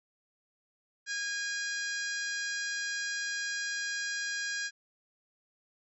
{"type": "harmonic tone", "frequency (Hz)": 818, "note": "G#5", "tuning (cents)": -26, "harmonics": [2, 3, 4, 5, 6, 7, 8, 9], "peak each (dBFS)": [-34, -46, -47, -44, -42, -42, -48, -46], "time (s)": [1.06, 4.71], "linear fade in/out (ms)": 50, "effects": []}